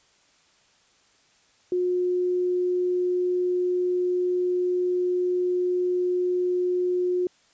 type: tone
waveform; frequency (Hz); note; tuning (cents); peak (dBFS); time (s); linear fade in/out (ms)
sine; 360.2; F#4; -46; -21; 1.72-7.27; 2
effects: white hiss -61 dBFS RMS until 7.53 s + resampled to 16000 Hz